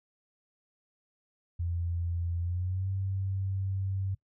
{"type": "tone with pitch glide", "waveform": "sine", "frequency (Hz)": [85.8, 96.31], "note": ["F2", "G2"], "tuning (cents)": [-30, -30], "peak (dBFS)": -29, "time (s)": [1.59, 4.15], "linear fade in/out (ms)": 10, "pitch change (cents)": 200, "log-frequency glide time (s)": [2.4, 2.89], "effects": ["noise-tail reverb RT60 0.1 s tail -21 dB re dry"]}